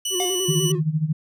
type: tone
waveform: 20% pulse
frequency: 2960 Hz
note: F#7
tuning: in tune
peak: -18 dBFS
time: 0.05-0.72 s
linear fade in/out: 5 ms
type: tone with vibrato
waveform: triangle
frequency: 370 Hz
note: F#4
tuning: in tune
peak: -22 dBFS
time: 0.1-0.81 s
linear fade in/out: 50 ms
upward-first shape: square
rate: 10 Hz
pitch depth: 58 cents each way
type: tone with exponential decay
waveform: square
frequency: 718 Hz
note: F5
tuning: 48 cents sharp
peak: -24 dBFS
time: 0.2-0.51 s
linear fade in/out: 1 ms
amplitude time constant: 67 ms
type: tone with tremolo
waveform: sine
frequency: 155.56 Hz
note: D#3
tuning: in tune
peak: -16 dBFS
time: 0.48-1.13 s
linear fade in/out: 10 ms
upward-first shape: sine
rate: 13 Hz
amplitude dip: 80%
effects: none